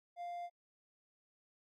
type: tone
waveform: triangle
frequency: 698.5 Hz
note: F5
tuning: in tune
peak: -39 dBFS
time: 0.16-0.5 s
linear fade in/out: 50 ms
effects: AAC 64 kbps